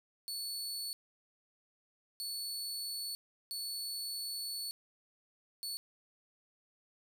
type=tone bursts at uneven times; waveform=sawtooth; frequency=4435 Hz; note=C#8; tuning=in tune; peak=-35 dBFS; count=4; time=0.28-0.93 / 2.2-3.15 / 3.51-4.71 / 5.63-5.77 s; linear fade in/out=0 ms; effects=none